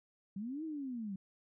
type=linear two-way sweep; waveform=sine; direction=up then down; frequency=185 to 325.6 to 185 Hz; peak=-38 dBFS; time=0.36-1.16 s; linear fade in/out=5 ms; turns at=0.64 s; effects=none